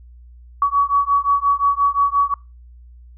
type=beating tone pair; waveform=sine; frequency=1128 / 1133.7 Hz; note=C#6 / C#6; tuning=+30 / +39 cents; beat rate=5.7 Hz; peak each=-17 dBFS; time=0.62-2.34 s; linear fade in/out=2 ms; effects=noise-tail reverb RT60 0.3 s tail -26 dB re dry + added 60 Hz sine -40 dBFS peak until 3.17 s